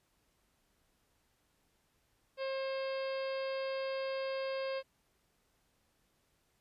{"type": "harmonic tone with a mistuned harmonic", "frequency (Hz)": 535, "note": "C5", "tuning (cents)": 38, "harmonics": [1, 2, 3, 4, 5, 6, 7, 8, 9], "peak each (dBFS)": [-35, -46, -49, -51, -49, -53, -57, -56, -53], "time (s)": [2.37, 4.83], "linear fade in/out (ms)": 50, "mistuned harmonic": 5, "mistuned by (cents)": -23, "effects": ["pink hiss -75 dBFS RMS until 6.6 s", "resampled to 32000 Hz"]}